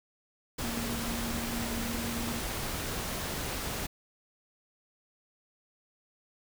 sine tone in noise, 233.1 Hz, A#3, in tune, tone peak -36 dBFS, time 0.63-2.4 s, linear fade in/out 10 ms, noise pink, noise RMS -35 dBFS, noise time 0.58-3.87 s, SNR -4 dB, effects none

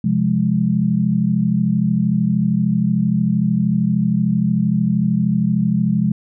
sine chord, F minor, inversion second, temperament equal, 130.81 / 174.61 / 207.7 Hz, C3 / F3 / Ab3, 0 / 0 / 0 cents, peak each -21 / -18 / -17 dBFS, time 0.04-6.12 s, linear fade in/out 5 ms, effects none

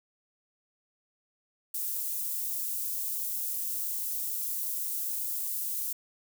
white high-pass noise, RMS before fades -33 dBFS, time 1.74-5.93 s, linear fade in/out 5 ms, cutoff 11000 Hz, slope 12 dB/octave, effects none

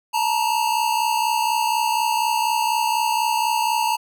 square tone pair together, 880 / 944.1 Hz, A5 / A#5, 0 / +22 cents, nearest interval minor second, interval 122 cents, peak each -22 / -22 dBFS, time 0.13-3.97 s, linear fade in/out 20 ms, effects none

